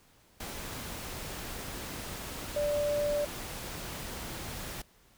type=tone in noise; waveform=sine; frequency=586 Hz; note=D5; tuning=4 cents flat; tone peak=-27 dBFS; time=2.56-3.25 s; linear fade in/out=5 ms; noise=pink; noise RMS=-40 dBFS; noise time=0.4-4.82 s; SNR=+10 dB; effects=pink hiss -63 dBFS RMS until 5.17 s